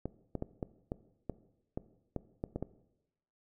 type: clicks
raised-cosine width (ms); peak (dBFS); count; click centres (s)
2; -22; 11; 0.056 / 0.353 / 0.424 / 0.628 / 0.919 / 1.297 / 1.775 / 2.163 / 2.439 / 2.56 / 2.626
effects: noise-tail reverb RT60 0.9 s tail -17 dB re dry